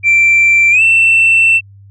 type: tone with pitch glide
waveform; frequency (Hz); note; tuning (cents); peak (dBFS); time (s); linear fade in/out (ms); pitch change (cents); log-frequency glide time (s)
sine; 2349 to 2683; D7 to E7; 0 to +30; -4; 0.03-1.61; 50; +230; 0.71-0.82
effects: tanh soft clip ceiling -3 dBFS + added 99 Hz sine -36 dBFS peak until 1.9 s